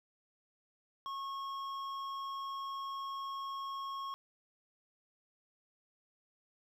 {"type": "tone with hard clipping", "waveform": "triangle", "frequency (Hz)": 1092, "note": "C#6", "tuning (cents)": -26, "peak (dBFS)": -40, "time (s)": [1.06, 4.14], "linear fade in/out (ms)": 0, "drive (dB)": 12, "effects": []}